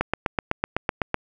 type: click train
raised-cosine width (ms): 0.5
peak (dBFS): -6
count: 10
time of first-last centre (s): 0.01-1.144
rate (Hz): 7.94
effects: none